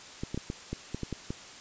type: clicks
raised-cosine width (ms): 3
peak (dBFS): -20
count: 9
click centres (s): 0.235 / 0.345 / 0.376 / 0.501 / 0.73 / 0.946 / 1.033 / 1.127 / 1.305
effects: white hiss -47 dBFS RMS until 1.6 s + resampled to 16000 Hz